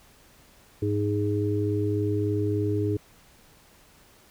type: harmonic tone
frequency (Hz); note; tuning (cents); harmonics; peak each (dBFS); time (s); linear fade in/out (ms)
103.4; G#2; -7; 1 / 3 / 4; -26 / -28 / -28; 0.82-2.97; 5
effects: pink hiss -56 dBFS RMS until 4.3 s